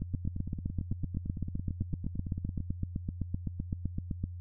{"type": "two click trains", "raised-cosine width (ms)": 5, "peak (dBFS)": [-24, -20], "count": [23, 34], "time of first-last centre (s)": [[0.14, 2.604], [0.02, 4.24]], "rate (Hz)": [8.93, 7.82], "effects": ["added 88 Hz sine -39 dBFS peak until 4.4 s"]}